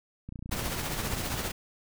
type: click train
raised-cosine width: 5 ms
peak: -27 dBFS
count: 32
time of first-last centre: 0.29-1.341 s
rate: 29.5 Hz
type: noise with tremolo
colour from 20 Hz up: pink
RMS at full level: -31 dBFS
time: 0.51-1.52 s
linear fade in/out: 10 ms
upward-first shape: triangle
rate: 15 Hz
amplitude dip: 50%
effects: none